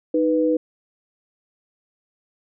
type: tone pair together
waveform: sine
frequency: 311.1 / 493.8 Hz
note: D#4 / B4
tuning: 0 / 0 cents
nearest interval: minor sixth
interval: 800 cents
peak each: -19 dBFS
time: 0.14-0.57 s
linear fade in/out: 5 ms
effects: none